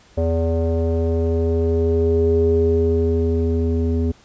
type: tone with low-pass filter sweep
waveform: square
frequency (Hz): 82.41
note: E2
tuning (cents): 0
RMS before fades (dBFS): -18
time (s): 0.17-4.12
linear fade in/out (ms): 10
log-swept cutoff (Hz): 540 to 340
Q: 7.7
effects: pink hiss -51 dBFS RMS until 4.24 s + resampled to 16000 Hz